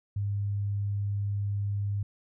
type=tone; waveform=sine; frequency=101.2 Hz; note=G#2; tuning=44 cents flat; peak=-27 dBFS; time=0.16-2.03 s; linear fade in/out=5 ms; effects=none